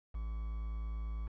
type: tone with quantisation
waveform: triangle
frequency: 54.6 Hz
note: A1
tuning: 13 cents flat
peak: -34 dBFS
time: 0.14-1.28 s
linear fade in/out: 10 ms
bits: 9
effects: low-pass 2000 Hz 12 dB/octave